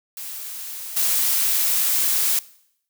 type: noise with level steps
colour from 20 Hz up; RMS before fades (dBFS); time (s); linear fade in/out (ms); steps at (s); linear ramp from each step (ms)
blue; -33 / -20; 0.17-2.39; 2; 0.96; 10
effects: noise-tail reverb RT60 0.7 s tail -20 dB re dry